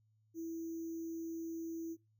sine tone with sample-and-hold, 329.6 Hz, E4, in tune, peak -39 dBFS, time 0.34-1.97 s, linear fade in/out 50 ms, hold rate 6300 Hz, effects noise-tail reverb RT60 0.2 s tail -19 dB re dry + added 108 Hz sine -70 dBFS peak until 2.19 s

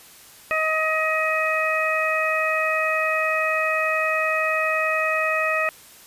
harmonic tone, 631 Hz, D#5, 24 cents sharp, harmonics 1 / 2 / 3 / 4, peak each -25 / -25 / -25 / -25 dBFS, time 0.51-5.69 s, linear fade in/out 0 ms, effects white hiss -47 dBFS RMS until 6.06 s + resampled to 32000 Hz

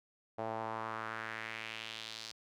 sawtooth tone with band-pass filter sweep, 111.5 Hz, A2, 23 cents sharp, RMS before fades -42 dBFS, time 0.38-2.32 s, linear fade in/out 10 ms, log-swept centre 680 to 4800 Hz, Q 2.4, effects none

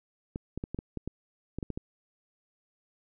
clicks, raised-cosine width 3 ms, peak -21 dBFS, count 11, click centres 0.359 / 0.576 / 0.639 / 0.746 / 0.789 / 0.973 / 1.076 / 1.586 / 1.628 / 1.703 / 1.775 s, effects none

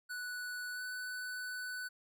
square tone with pitch glide, 1480 to 1495.5 Hz, F#6 to F#6, 0 to +18 cents, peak -40 dBFS, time 0.09-1.89 s, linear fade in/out 20 ms, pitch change +18 cents, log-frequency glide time 0.73-0.81 s, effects none

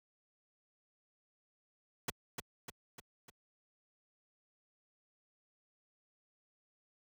pink noise with echo, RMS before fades -34 dBFS, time 2.08-2.1 s, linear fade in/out 5 ms, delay 300 ms, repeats 4, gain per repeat -5 dB, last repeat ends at 3.3 s, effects high-pass 60 Hz 12 dB/octave

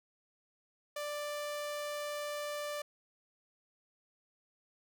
sawtooth tone, 589 Hz, D5, 5 cents sharp, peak -33 dBFS, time 0.96-2.82 s, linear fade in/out 5 ms, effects none

